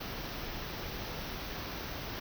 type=band-stop noise; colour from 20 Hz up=pink; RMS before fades=-40 dBFS; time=0-2.2 s; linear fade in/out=10 ms; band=6000 to 13000 Hz; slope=96 dB/octave; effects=none